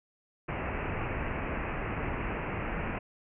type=low-pass noise; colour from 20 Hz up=pink; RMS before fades=-34 dBFS; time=0.48-2.99 s; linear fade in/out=10 ms; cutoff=2700 Hz; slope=96 dB/octave; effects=none